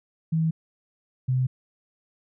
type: tone pair in turn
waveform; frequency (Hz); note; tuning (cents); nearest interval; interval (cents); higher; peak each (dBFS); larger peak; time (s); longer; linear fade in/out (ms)
sine; 161.3 / 128.58; E3 / C3; -37 / -30; major third; 393; first; -20; neither; 0.32-0.51 / 1.28-1.47; neither; 10
effects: none